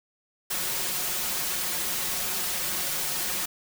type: noise with comb filter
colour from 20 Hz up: white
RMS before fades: -29 dBFS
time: 0.5-3.46 s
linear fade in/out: 10 ms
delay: 5.5 ms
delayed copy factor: +0.75
effects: none